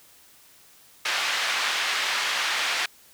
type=band-pass noise; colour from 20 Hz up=pink; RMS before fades=-26 dBFS; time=1.05-2.86 s; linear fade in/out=5 ms; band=1400 to 4200 Hz; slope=12 dB/octave; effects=white hiss -54 dBFS RMS until 3.13 s